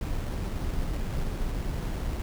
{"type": "noise with sample-and-hold", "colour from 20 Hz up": "brown", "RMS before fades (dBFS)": -30, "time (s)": [0.01, 2.22], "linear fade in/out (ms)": 2, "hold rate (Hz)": 4900, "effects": []}